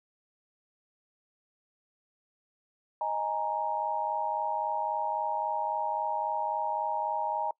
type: chord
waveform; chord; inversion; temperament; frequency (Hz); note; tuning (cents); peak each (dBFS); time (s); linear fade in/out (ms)
sine; D# suspended fourth; none; just; 622.3 / 829.7 / 933.4; D#5 / G#5 / A#5; 0 / -2 / +2; -36 / -32 / -31; 3.01-7.51; 2
effects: noise-tail reverb RT60 0.1 s tail -24 dB re dry